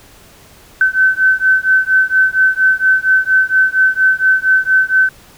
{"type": "beating tone pair", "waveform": "sine", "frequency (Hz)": [1527, 1531.3], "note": ["G6", "G6"], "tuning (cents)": [-46, -41], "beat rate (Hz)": 4.3, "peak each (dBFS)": -12, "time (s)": [0.81, 5.09], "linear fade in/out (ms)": 2, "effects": ["pink hiss -43 dBFS RMS until 5.37 s"]}